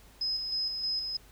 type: tone with tremolo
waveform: sine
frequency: 5080 Hz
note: D#8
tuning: 35 cents sharp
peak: -28 dBFS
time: 0.21-1.17 s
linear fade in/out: 5 ms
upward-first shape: square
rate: 3.2 Hz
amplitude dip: 40%
effects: added 50 Hz sine -56 dBFS peak until 1.31 s + pink hiss -58 dBFS RMS until 1.31 s